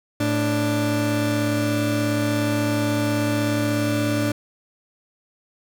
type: tone pair together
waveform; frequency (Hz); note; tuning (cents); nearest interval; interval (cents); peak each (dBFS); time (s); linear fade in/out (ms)
30% pulse; 110.08 / 293.7; A2 / D4; +1 / 0; octave + perfect fourth; 1699; -21 / -19; 0.2-4.32; 5
effects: none